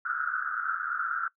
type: band-pass noise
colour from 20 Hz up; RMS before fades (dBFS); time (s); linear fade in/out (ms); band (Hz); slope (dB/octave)
white; -31; 0.05-1.28; 2; 1300 to 1500; 96
effects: noise-tail reverb RT60 0.1 s tail -20 dB re dry